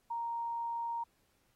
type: tone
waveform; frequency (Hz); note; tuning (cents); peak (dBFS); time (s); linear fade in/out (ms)
sine; 932.3; A#5; 0; -34; 0.1-1.04; 10
effects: pink hiss -74 dBFS RMS until 1.55 s + AAC 48 kbps